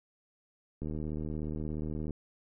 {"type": "click train", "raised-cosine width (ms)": 3, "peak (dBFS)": -25, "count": 100, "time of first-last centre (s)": [0.82, 2.107], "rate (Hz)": 76.9, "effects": []}